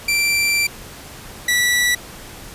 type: tone pair in turn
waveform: sawtooth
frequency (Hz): 2349 / 1954.4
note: D7 / B6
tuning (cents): 0 / -19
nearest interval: minor third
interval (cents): 319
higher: first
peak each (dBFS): -12 / -11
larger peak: second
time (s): 0.08-0.67 / 1.48-1.95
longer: first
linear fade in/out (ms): 5
effects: pink hiss -37 dBFS RMS until 2.54 s + resampled to 32000 Hz